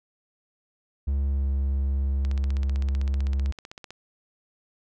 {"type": "tone with pitch glide", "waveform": "triangle", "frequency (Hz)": [69.3, 68.31], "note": ["C#2", "C#2"], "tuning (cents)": [0, -25], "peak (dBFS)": -20, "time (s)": [1.07, 3.52], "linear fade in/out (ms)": 10, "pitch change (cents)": -25, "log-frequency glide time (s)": [1.29, 1.45]}
{"type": "click train", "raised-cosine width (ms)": 0.2, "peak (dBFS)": -23, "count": 27, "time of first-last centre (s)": [2.25, 3.906], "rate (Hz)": 15.7}
{"effects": []}